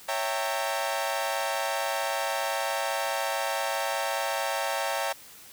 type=chord; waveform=sawtooth; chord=C# diminished seventh; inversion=none; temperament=equal with one note detuned; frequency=554.4 / 659.3 / 784 / 912.6 Hz; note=C#5 / E5 / G5 / Bb5; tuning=0 / 0 / 0 / -37 cents; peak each=-29 dBFS; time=0.08-5.13 s; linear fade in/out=10 ms; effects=white hiss -49 dBFS RMS until 5.52 s